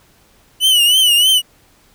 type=tone with vibrato; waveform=45% pulse; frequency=2960 Hz; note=F#7; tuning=in tune; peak=-9 dBFS; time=0.6-1.42 s; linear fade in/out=50 ms; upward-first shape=triangle; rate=3.2 Hz; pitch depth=110 cents each way; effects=pink hiss -52 dBFS RMS until 1.94 s